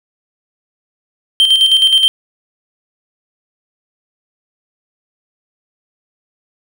triangle tone with tremolo, 3136 Hz, G7, in tune, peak -4 dBFS, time 1.4-2.08 s, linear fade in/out 0 ms, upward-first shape square, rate 9.5 Hz, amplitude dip 50%, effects none

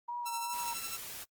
sine tone with vibrato, 949 Hz, A#5, 31 cents sharp, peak -35 dBFS, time 0.08-0.74 s, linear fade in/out 10 ms, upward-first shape sine, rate 2.6 Hz, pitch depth 27 cents each way
5% pulse tone with tremolo, 1338 Hz, E6, 25 cents sharp, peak -25 dBFS, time 0.25-0.98 s, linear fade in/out 20 ms, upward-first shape sine, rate 12 Hz, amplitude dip 55%
white noise, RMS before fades -44 dBFS, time 0.52-1.25 s, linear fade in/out 20 ms
effects noise-tail reverb RT60 0.1 s tail -23 dB re dry + Opus 24 kbps

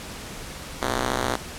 5% pulse ring-modulated tone, 127.5 Hz, C3, 44 cents flat, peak -9 dBFS, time 0.82-1.36 s, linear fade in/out 0 ms, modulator 155 Hz, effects pink hiss -37 dBFS RMS until 1.58 s + low-pass 11000 Hz 12 dB/octave

